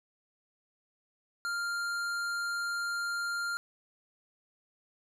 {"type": "tone with hard clipping", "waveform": "triangle", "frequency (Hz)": 1396.9, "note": "F6", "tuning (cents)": 0, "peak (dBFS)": -33, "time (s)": [1.45, 3.57], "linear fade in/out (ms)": 0, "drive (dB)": 16, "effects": []}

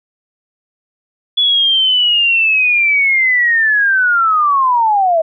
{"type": "linear sweep", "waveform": "sine", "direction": "down", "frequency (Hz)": [3423, 628], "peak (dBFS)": -9, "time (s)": [1.37, 5.22], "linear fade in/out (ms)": 10, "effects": []}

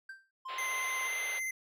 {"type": "tone with exponential decay", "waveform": "triangle", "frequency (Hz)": 1568, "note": "G6", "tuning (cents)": 0, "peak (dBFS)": -38, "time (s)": [0.09, 0.31], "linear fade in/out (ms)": 5, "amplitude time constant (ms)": 46}
{"type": "tone", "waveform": "triangle", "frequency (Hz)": 1046.5, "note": "C6", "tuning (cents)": 0, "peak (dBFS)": -37, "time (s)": [0.45, 1.08], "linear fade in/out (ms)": 10}
{"type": "band-pass noise", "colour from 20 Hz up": "white", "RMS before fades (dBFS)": -44, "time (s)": [0.48, 1.4], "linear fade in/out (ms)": 20, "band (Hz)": [410, 3800], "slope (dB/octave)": 48}
{"type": "tone with vibrato", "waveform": "square", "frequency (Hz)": 2068, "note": "C7", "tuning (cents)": -21, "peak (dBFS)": -34, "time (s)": [0.58, 1.51], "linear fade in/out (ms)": 5, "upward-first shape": "sine", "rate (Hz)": 17, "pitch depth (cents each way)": 18}
{"effects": []}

